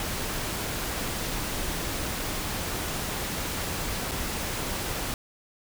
pink noise with dropouts, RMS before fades -31 dBFS, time 0-5.14 s, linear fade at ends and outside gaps 1 ms, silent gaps 4.112-4.116 s, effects none

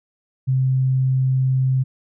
sine tone, 130.9 Hz, C3, 1 cent sharp, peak -15 dBFS, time 0.47-1.84 s, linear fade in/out 20 ms, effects none

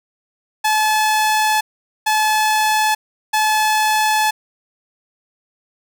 sawtooth tone bursts at uneven times, 861 Hz, A5, 38 cents flat, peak -10 dBFS, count 3, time 0.64-1.61 / 2.06-2.95 / 3.33-4.31 s, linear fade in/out 10 ms, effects none

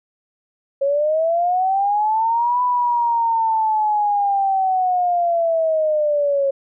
sine linear two-way sweep, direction up then down, 545 to 994 to 545 Hz, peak -15 dBFS, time 0.81-6.51 s, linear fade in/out 10 ms, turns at 2.62 s, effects none

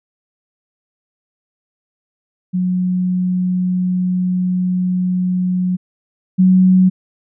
sine tone pair in turn, 182.2 / 185.38 Hz, F#3 / F#3, -26 / +4 cents, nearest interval unison, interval 30 cents, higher second, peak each -14 / -7 dBFS, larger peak second, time 2.53-5.77 / 6.38-6.9 s, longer first, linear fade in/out 20 ms, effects none

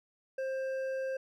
sine tone with hard clipping, 529 Hz, C5, 19 cents sharp, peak -34 dBFS, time 0.38-1.17 s, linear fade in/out 5 ms, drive 7 dB, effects none

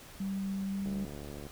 sine tone with pitch glide, 194.6 to 196.29 Hz, G3 to G3, -12 to +3 cents, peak -32 dBFS, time 0.2-1.05 s, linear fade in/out 5 ms, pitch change +15 cents, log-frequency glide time 0.66-0.81 s
click train, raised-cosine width 2 ms, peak -31 dBFS, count 45, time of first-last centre 0.86-1.467 s, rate 72.5 Hz
effects pink hiss -51 dBFS RMS until 1.51 s

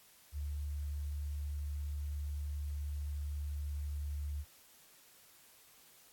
sine tone, 72.9 Hz, D2, 12 cents flat, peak -36 dBFS, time 0.32-4.45 s, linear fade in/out 50 ms, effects white hiss -62 dBFS RMS until 6.12 s + AAC 64 kbps

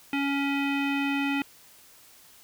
square tone with low-pass filter, 279.5 Hz, C#4, 14 cents sharp, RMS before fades -27 dBFS, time 0.13-1.42 s, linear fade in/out 2 ms, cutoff 2600 Hz, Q 4.3, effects white hiss -54 dBFS RMS until 2.43 s

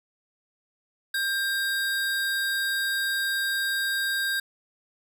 square tone pair together, 1592 / 3771 Hz, G6 / A#7, +26 / +19 cents, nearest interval octave + minor third, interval 1493 cents, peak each -26 / -33 dBFS, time 1.14-4.4 s, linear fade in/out 5 ms, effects none

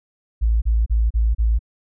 sine tone bursts, 55.7 Hz, A1, 22 cents sharp, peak -14 dBFS, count 5, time 0.41-1.592 s, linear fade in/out 20 ms, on 210 ms, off 33 ms, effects none

